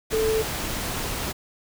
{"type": "tone in noise", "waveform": "sine", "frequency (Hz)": 440, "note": "A4", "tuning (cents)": 0, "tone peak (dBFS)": -20, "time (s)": [0.12, 0.43], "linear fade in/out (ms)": 20, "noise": "pink", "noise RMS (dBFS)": -29, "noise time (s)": [0.1, 1.33], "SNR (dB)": 6, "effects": []}